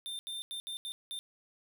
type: tone bursts at uneven times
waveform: square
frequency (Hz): 3592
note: A7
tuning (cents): +35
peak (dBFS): -38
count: 6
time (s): 0.06-0.19 / 0.27-0.42 / 0.51-0.6 / 0.67-0.77 / 0.85-0.92 / 1.11-1.19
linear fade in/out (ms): 0
effects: none